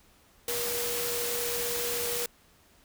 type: tone in noise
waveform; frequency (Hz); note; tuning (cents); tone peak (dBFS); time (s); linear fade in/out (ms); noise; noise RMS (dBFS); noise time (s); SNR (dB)
sine; 478; A#4; +43; -34; 0.48-2.26; 2; white; -32; 0.48-2.26; -5
effects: pink hiss -61 dBFS RMS until 2.84 s